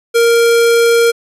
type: tone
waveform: square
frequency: 466.2 Hz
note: A#4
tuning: in tune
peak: -8 dBFS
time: 0.14-1.12 s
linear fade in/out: 20 ms
effects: resampled to 32000 Hz